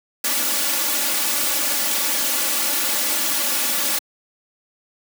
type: noise with comb filter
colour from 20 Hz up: white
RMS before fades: -21 dBFS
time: 0.24-3.99 s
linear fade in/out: 5 ms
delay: 3.5 ms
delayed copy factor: +1
effects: high-pass 200 Hz 12 dB/octave